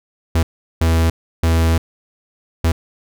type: tone bursts at uneven times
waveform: 45% pulse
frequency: 82 Hz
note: E2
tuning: 9 cents flat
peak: -12 dBFS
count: 4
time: 0.35-0.43 / 0.81-1.1 / 1.43-1.78 / 2.64-2.72 s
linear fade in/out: 5 ms
effects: none